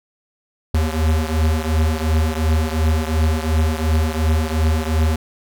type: beating tone pair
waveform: square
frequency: 77.78 / 80.58 Hz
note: D#2 / E2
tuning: 0 / -39 cents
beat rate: 2.8 Hz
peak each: -18 / -21 dBFS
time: 0.74-5.16 s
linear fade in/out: 5 ms
effects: none